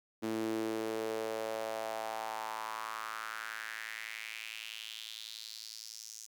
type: tone with high-pass filter sweep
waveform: sawtooth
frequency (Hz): 110.8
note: A2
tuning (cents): +13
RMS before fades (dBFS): -40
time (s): 0.22-6.27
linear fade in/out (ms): 20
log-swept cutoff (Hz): 280 to 6300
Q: 3.7
effects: none